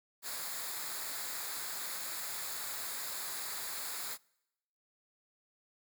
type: noise with comb filter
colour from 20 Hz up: white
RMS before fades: -40 dBFS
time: 0.22-4.18 s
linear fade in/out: 50 ms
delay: 0.34 ms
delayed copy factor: -0.65
effects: noise-tail reverb RT60 0.9 s tail -26 dB re dry